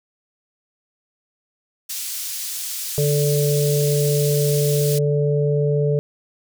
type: high-pass noise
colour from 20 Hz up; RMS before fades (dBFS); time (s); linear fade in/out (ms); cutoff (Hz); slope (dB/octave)
pink; -28; 1.89-4.99; 10; 5200; 12
type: harmonic tone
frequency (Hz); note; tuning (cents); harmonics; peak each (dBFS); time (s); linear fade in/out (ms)
145.9; D3; -11; 1 / 3 / 4; -18 / -20 / -27; 2.98-5.99; 0
effects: none